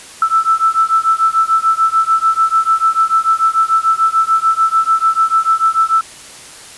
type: beating tone pair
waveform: sine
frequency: 1318.5 / 1325.3 Hz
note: E6 / E6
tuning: 0 / +9 cents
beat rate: 6.8 Hz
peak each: -13 dBFS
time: 0.22-6.01 s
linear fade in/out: 2 ms
effects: white hiss -35 dBFS RMS until 6.77 s + resampled to 24000 Hz